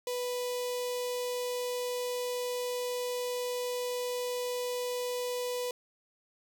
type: tone with notch filter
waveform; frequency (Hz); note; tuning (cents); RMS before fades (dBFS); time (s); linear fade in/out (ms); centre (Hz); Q
sawtooth; 493.9; B4; 0; -34; 0.07-5.71; 2; 1500; 0.79
effects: none